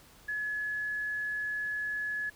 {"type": "tone", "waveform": "sine", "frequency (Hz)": 1700, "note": "G#6", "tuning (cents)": 40, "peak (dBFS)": -31, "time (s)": [0.28, 2.3], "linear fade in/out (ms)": 10, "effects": ["pink hiss -57 dBFS RMS until 2.35 s"]}